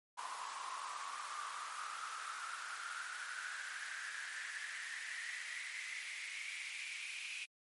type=noise with high-pass filter sweep; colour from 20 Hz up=pink; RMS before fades=-45 dBFS; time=0.17-7.46 s; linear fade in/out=20 ms; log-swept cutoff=1000 to 2500 Hz; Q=7.7; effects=MP3 48 kbps